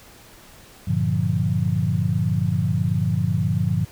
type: chord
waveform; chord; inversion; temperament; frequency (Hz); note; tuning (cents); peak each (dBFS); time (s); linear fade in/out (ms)
sine; G minor seventh; none; equal; 98 / 116.54 / 146.83 / 174.61; G2 / Bb2 / D3 / F3; 0 / 0 / 0 / 0; -24; 0.87-3.85; 10
effects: pink hiss -47 dBFS RMS until 3.91 s